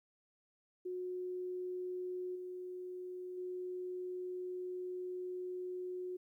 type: tone with level steps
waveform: sine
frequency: 364 Hz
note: F#4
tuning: 28 cents flat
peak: -38 / -42 / -39 dBFS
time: 0.85-6.17 s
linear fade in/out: 10 ms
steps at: 2.35 / 3.37 s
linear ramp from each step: 10 ms
effects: 13-bit